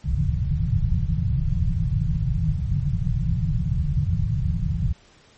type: low-pass noise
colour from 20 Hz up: white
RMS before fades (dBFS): -22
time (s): 0.04-4.93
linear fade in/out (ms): 10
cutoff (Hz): 170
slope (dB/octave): 96
effects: pink hiss -54 dBFS RMS until 5.37 s + MP3 32 kbps